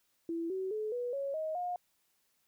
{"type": "tone with pitch steps", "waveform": "sine", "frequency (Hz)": [333.3, 378.5, 429.7, 488, 554.1, 629.2, 714.4], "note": ["E4", "F#4", "A4", "B4", "C#5", "D#5", "F5"], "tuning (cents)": [19, 39, -41, -21, -1, 19, 39], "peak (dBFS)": -33, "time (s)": [0.29, 1.76], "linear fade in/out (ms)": 2, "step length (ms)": 210, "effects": ["white hiss -75 dBFS RMS until 2.47 s"]}